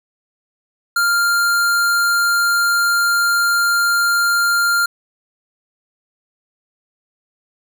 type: tone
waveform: square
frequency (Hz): 1396.9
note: F6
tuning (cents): 0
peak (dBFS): -14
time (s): 0.96-4.86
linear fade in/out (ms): 5
effects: none